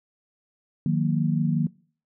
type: chord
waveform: sine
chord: D# minor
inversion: none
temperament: equal with one note detuned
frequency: 155.56 / 180.88 / 233.1 Hz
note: D#3 / F#3 / A#3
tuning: 0 / -39 / 0 cents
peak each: -23 / -25 / -26 dBFS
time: 0.86-1.67 s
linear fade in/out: 2 ms
effects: noise-tail reverb RT60 0.5 s tail -24 dB re dry